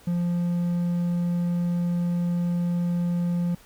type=tone; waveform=triangle; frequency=174.1 Hz; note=F3; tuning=5 cents flat; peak=-20 dBFS; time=0.07-3.55 s; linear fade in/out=5 ms; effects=pink hiss -53 dBFS RMS until 3.65 s